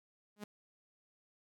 sawtooth tone with exponential growth, 207.7 Hz, G#3, in tune, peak -35 dBFS, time 0.36-0.44 s, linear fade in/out 5 ms, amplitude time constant 17 ms, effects none

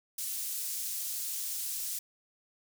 pink high-pass noise, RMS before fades -36 dBFS, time 0.18-1.99 s, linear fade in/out 5 ms, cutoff 7500 Hz, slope 12 dB/octave, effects none

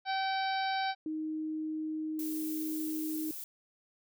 harmonic tone, 770 Hz, G5, 31 cents flat, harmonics 1 / 2 / 3 / 4 / 5 / 6 / 7, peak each -31 / -38 / -42 / -46 / -42 / -44 / -50 dBFS, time 0.05-0.95 s, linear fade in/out 50 ms
sine tone, 312.1 Hz, D#4, 5 cents sharp, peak -33 dBFS, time 1.06-3.31 s, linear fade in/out 2 ms
violet noise, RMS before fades -42 dBFS, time 2.19-3.44 s, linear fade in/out 2 ms
effects none

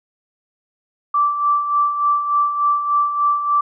sine tone with tremolo, 1167 Hz, D6, 11 cents flat, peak -12 dBFS, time 1.14-3.61 s, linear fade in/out 5 ms, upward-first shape sine, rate 3.4 Hz, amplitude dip 60%, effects none

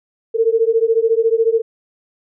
sine beating tone pair, 446.6 / 460.6 Hz, A4 / A#4, +26 / -21 cents, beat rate 14 Hz, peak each -15 dBFS, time 0.34-1.62 s, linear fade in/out 20 ms, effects none

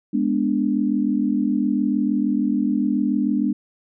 sine chord, G# diminished, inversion none, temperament equal, 207.7 / 246.9 / 293.7 Hz, G#3 / B3 / D4, 0 / 0 / 0 cents, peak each -22 dBFS, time 0.13-3.53 s, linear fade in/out 10 ms, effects none

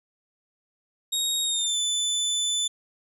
25% pulse tone with pitch glide, 3758 to 3506 Hz, A#7 to A7, +13 to -7 cents, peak -19 dBFS, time 1.12-2.68 s, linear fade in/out 10 ms, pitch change -120 cents, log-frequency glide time 1.44-1.78 s, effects none

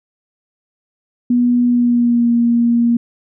sine tone with pitch glide, 243.4 to 235.8 Hz, B3 to A#3, -25 to +20 cents, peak -10 dBFS, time 1.3-2.97 s, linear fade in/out 5 ms, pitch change -55 cents, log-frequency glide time 1.67-2.31 s, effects none

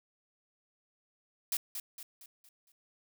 blue noise with echo, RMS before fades -32 dBFS, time 1.52-1.57 s, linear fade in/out 2 ms, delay 230 ms, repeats 5, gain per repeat -7 dB, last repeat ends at 2.72 s, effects none

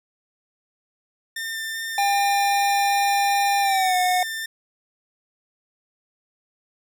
sawtooth tone with vibrato, 1799 Hz, A6, 38 cents sharp, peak -24 dBFS, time 1.36-4.46 s, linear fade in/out 5 ms, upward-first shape square, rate 2.6 Hz, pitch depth 8 cents each way
square tone with pitch glide, 801 to 730.3 Hz, G5 to F#5, +37 to -23 cents, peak -19 dBFS, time 1.98-4.23 s, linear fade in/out 2 ms, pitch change -160 cents, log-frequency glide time 3.61-3.96 s
effects none

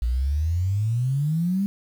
sine exponential sweep, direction up, 56.9 to 204 Hz, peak -20 dBFS, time 0.02-1.66 s, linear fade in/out 0 ms, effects 8-bit

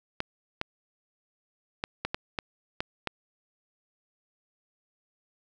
clicks, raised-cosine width 0.3 ms, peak -13 dBFS, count 8, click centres 0.204 / 0.614 / 1.839 / 2.05 / 2.145 / 2.388 / 2.805 / 3.073 s, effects none

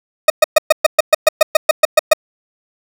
40% pulse tone bursts, 622.3 Hz, D#5, in tune, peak -3 dBFS, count 14, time 0.28-2.134 s, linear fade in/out 5 ms, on 21 ms, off 120 ms, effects none

